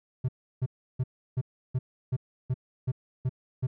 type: tone bursts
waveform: triangle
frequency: 127.7 Hz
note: C3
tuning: 42 cents flat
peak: -22 dBFS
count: 10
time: 0.24-3.67 s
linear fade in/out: 10 ms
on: 46 ms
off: 330 ms
effects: none